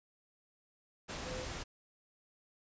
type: tone in noise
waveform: sine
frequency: 510 Hz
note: C5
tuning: 44 cents flat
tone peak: -42 dBFS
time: 1.25-1.46 s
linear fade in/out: 20 ms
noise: pink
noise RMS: -42 dBFS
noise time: 1.08-1.64 s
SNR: -3 dB
effects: resampled to 16000 Hz